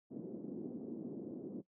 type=band-pass noise; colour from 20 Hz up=pink; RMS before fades=-45 dBFS; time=0.1-1.62 s; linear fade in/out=20 ms; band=210 to 370 Hz; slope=24 dB/octave; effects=noise-tail reverb RT60 0.1 s tail -18 dB re dry